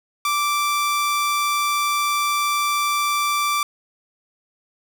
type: tone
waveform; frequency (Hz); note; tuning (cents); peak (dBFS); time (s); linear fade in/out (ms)
sawtooth; 1171; D6; -5; -15; 0.25-3.63; 2
effects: none